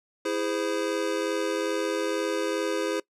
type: chord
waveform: square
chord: E augmented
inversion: none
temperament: just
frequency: 329.6 / 412 / 515 Hz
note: E4 / G#4 / B#4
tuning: 0 / -14 / -28 cents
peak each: -31 dBFS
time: 0.25-3 s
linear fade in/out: 5 ms
effects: noise-tail reverb RT60 0.1 s tail -22 dB re dry + low-pass 9000 Hz 12 dB/octave